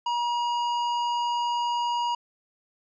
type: tone with tanh clipping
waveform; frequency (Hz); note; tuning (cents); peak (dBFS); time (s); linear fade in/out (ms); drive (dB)
triangle; 955; A#5; +42; -26; 0.06-2.15; 5; 17
effects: resampled to 16000 Hz